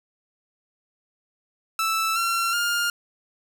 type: tone with pitch steps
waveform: sawtooth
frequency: 1319 / 1363.2 / 1408.8 Hz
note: E6 / F6 / F6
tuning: +1 / -42 / +15 cents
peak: -18 dBFS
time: 1.79-2.9 s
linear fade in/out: 2 ms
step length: 370 ms
effects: none